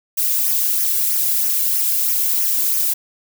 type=noise with flanger; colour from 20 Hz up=violet; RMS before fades=-18 dBFS; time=0.17-2.94 s; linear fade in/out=10 ms; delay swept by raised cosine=0.24 to 1.64 ms; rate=3.1 Hz; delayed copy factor=-0.6; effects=none